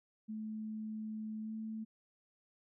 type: tone with pitch glide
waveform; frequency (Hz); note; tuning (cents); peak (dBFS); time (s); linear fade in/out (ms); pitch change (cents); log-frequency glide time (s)
sine; 216.9 to 219.8; A3 to A3; -25 to -2; -39; 0.28-1.85; 20; +23; 1.41-1.53
effects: none

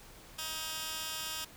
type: tone with high-pass filter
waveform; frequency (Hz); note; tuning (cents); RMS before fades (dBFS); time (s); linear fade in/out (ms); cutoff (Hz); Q
15% pulse; 315.9; D#4; +26; -39; 0.38-1.45; 10; 2500; 0.67
effects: pink hiss -54 dBFS RMS until 1.56 s

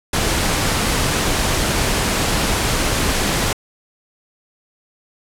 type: noise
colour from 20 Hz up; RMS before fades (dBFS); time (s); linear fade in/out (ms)
pink; -18; 0.13-3.53; 5
effects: low-pass 11000 Hz 12 dB/octave

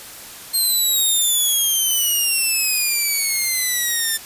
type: exponential sweep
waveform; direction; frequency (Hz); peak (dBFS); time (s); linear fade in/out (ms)
5% pulse; down; 4218 to 1775; -8; 0.53-4.18; 20
effects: white hiss -37 dBFS RMS until 4.25 s + resampled to 32000 Hz

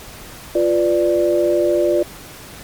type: chord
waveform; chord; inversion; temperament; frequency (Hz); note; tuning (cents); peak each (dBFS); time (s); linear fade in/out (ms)
sine; B diminished; second; equal; 349.2 / 493.9 / 587.3; F4 / B4 / D5; 0 / 0 / 0; -16 / -22 / -16; 0.55-2.03; 5
effects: pink hiss -37 dBFS RMS until 2.63 s + MP3 96 kbps

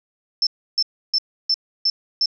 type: tone bursts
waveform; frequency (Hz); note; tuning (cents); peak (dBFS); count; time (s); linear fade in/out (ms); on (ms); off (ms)
sine; 5310; E8; +12; -15; 6; 0.42-2.258; 2; 48; 310
effects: none

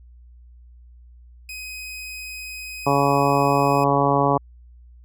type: tone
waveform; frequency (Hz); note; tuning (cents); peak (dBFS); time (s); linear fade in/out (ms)
sawtooth; 2515; D#7; +18; -29; 1.49-3.84; 2
type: harmonic tone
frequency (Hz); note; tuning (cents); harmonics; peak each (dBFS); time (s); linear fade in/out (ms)
140.5; C#3; +24; 1 / 2 / 3 / 4 / 5 / 6 / 7 / 8; -24 / -24 / -24 / -24 / -24 / -24 / -24 / -24; 2.86-4.38; 10
effects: added 60 Hz sine -44 dBFS peak until 5.04 s

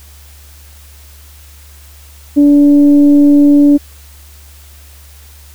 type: tone with frequency modulation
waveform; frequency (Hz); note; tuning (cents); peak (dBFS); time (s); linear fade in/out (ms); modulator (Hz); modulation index
sine; 288.7; D4; -30; -3; 2.36-3.78; 20; 289; 0.29
effects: added 72 Hz sine -36 dBFS peak until 5.54 s + white hiss -42 dBFS RMS until 5.54 s

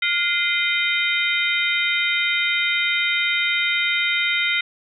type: tone cluster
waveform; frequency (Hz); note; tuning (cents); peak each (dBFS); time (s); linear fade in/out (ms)
sine; 1418 / 2069 / 2426 / 3096 / 3712; F6 / C7 / D#7 / G7 / A#7; +26 / -20 / -44 / -22 / -8; -26 / -21 / -28 / -26 / -26; 0.02-4.61; 5
effects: none

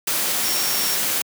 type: tone in noise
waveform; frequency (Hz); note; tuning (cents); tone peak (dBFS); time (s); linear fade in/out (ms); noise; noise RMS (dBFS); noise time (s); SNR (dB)
sine; 5540; F8; -15; -26; 0.44-0.95; 5; white; -22; 0.07-1.22; -7
effects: high-pass 150 Hz 12 dB/octave

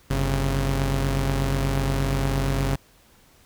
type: tone pair together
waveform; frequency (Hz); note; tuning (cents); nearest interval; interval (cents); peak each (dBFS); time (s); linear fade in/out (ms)
sawtooth; 48.05 / 135.8; G1 / C#3; -34 / -35; octave + tritone; 1799; -20; 0.1-2.76; 10
effects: pink hiss -56 dBFS RMS until 3.45 s

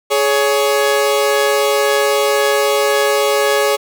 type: tone pair together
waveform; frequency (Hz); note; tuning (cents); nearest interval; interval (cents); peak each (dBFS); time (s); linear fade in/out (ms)
sawtooth; 419 / 559.3; G#4 / C#5; +15 / +15; perfect fourth; 500; -11; 0.1-3.77; 20
effects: none

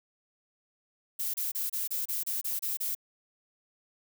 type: noise bursts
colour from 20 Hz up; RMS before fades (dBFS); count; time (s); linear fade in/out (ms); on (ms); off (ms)
violet; -32; 10; 1.19-2.951; 10; 150; 29
effects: none

